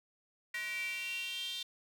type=tone with high-pass filter sweep; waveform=square; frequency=211.5 Hz; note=G#3; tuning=32 cents sharp; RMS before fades=-39 dBFS; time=0.54-1.63 s; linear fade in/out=5 ms; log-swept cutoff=2000 to 3500 Hz; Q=8.3; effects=none